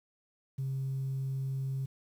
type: tone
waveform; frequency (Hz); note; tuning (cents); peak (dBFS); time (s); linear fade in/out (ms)
sine; 134.2; C3; +44; -30; 0.58-1.86; 10
effects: tanh soft clip ceiling -28 dBFS + 10-bit